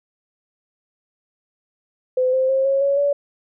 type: tone with pitch steps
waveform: sine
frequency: 510 / 521.6 / 533.5 / 545.7 / 558.1 / 570.8 Hz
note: C5 / C5 / C5 / C#5 / C#5 / D5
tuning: -44 / -5 / +34 / -27 / +12 / -49 cents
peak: -15 dBFS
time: 2.17-3.13 s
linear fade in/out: 5 ms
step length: 160 ms
effects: none